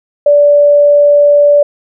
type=tone; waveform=sine; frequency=581 Hz; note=D5; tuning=19 cents flat; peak=-3 dBFS; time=0.26-1.63 s; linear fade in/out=5 ms; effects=none